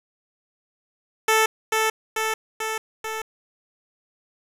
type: tone with echo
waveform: 10% pulse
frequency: 440 Hz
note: A4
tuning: in tune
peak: -8 dBFS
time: 1.28-1.46 s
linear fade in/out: 5 ms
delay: 440 ms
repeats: 4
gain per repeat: -3 dB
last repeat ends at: 3.22 s
effects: resampled to 32000 Hz + 7-bit